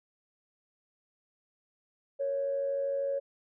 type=tone pair together; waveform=sine; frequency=461.4 / 554.4 Hz; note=A#4 / C#5; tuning=-18 / 0 cents; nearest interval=minor third; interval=318 cents; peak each=-40 / -28 dBFS; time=2.19-3.2 s; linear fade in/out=20 ms; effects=tanh soft clip ceiling -22 dBFS